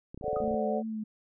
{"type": "clicks", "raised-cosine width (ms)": 3, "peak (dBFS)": -29, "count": 12, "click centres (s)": [0.145, 0.176, 0.212, 0.242, 0.281, 0.331, 0.368, 0.404, 0.441, 0.479, 0.512, 0.542]}
{"type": "chord", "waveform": "sine", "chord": "D dominant seventh", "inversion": "second", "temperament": "equal", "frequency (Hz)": [440, 523.3, 587.3, 740], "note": ["A4", "C5", "D5", "F#5"], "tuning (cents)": [0, 0, 0, 0], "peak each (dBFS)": [-33, -36, -32, -34], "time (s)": [0.22, 0.83], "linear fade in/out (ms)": 50}
{"type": "tone with exponential decay", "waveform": "sine", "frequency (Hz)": 1244.5, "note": "D#6", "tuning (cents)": 0, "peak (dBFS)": -35, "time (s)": [0.36, 0.48], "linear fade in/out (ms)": 2, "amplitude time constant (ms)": 26}
{"type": "tone with vibrato", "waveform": "sine", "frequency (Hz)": 218.4, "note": "A3", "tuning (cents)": -13, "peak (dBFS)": -32, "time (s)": [0.41, 1.04], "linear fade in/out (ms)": 10, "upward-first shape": "triangle", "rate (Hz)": 2.8, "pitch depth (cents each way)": 37}
{"effects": []}